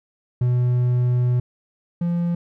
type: tone pair in turn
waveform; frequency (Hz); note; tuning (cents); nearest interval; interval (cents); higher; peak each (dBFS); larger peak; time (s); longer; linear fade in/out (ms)
triangle; 123.47 / 172.31; B2 / F3; 0 / -23; tritone; 577; second; -14 / -17; first; 0.41-1.4 / 2.01-2.35; first; 5
effects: none